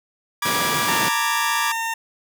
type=chord; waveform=sawtooth; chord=G# diminished; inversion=first; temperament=equal with one note detuned; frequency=965.2 / 1174.7 / 1661.2 Hz; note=B5 / D6 / G#6; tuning=-40 / 0 / 0 cents; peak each=-24 / -20 / -23 dBFS; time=0.42-1.72 s; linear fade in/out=5 ms
type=high-pass noise; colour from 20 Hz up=pink; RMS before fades=-25 dBFS; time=0.45-1.09 s; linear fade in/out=5 ms; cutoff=130 Hz; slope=24 dB/octave
type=tone; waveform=20% pulse; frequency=910 Hz; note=A#5; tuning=42 cents flat; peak=-18 dBFS; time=0.88-1.94 s; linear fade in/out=5 ms
effects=none